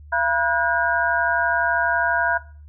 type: tone cluster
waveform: sine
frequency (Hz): 681 / 965 / 1457 / 1609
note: F5 / B5 / F#6 / G6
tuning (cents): -44 / -40 / -27 / +45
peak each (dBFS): -25 / -23 / -23 / -24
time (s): 0.12-2.38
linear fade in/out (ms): 10
effects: noise-tail reverb RT60 0.4 s tail -17 dB re dry + added 74 Hz sine -40 dBFS peak until 2.68 s